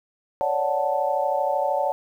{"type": "chord", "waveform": "sine", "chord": "D major seventh", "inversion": "third", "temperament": "equal", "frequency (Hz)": [554.4, 587.3, 740, 880], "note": ["C#5", "D5", "F#5", "A5"], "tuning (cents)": [0, 0, 0, 0], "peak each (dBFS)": -26, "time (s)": [0.41, 1.92], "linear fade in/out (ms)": 0, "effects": ["9-bit"]}